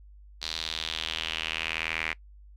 sawtooth tone with band-pass filter sweep, 80.6 Hz, E2, 38 cents flat, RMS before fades -33 dBFS, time 0.41-2.14 s, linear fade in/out 20 ms, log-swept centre 4200 to 2200 Hz, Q 4, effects noise-tail reverb RT60 0.1 s tail -21 dB re dry + added 50 Hz sine -48 dBFS peak until 2.56 s

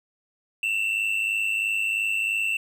triangle tone pair together, 2671 / 2774 Hz, E7 / F7, +22 / -12 cents, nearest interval minor second, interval 66 cents, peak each -22 / -28 dBFS, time 0.63-2.57 s, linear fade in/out 2 ms, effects none

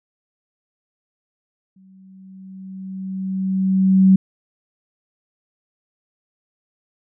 sine tone with exponential growth, 190 Hz, F#3, 46 cents sharp, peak -7 dBFS, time 1.76-4.16 s, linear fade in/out 5 ms, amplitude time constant 520 ms, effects none

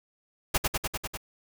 pink noise with echo, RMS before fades -23 dBFS, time 0.54-0.58 s, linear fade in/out 10 ms, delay 99 ms, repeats 6, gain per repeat -2 dB, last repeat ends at 1.174 s, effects none

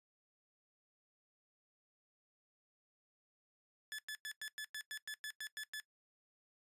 sawtooth tone bursts, 1726 Hz, A6, 34 cents flat, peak -38 dBFS, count 12, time 3.92-5.8 s, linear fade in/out 0 ms, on 65 ms, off 100 ms, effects noise-tail reverb RT60 0.1 s tail -18 dB re dry + resampled to 32000 Hz

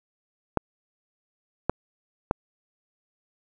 clicks, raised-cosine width 1 ms, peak -7 dBFS, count 3, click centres 0.573 / 1.696 / 2.311 s, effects none

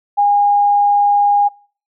sine tone, 816 Hz, G#5, 31 cents flat, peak -9 dBFS, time 0.17-1.49 s, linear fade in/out 20 ms, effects noise-tail reverb RT60 0.4 s tail -22 dB re dry

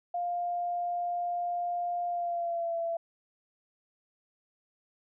sine tone with pitch glide, 702 to 671.8 Hz, F5 to E5, +9 to +33 cents, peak -29 dBFS, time 0.14-2.97 s, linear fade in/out 5 ms, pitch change -76 cents, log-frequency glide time 2.08-2.76 s, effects none

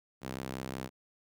sawtooth tone with high-pass filter, 65.41 Hz, C2, in tune, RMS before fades -40 dBFS, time 0.21-0.9 s, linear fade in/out 50 ms, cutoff 170 Hz, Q 0.82, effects none

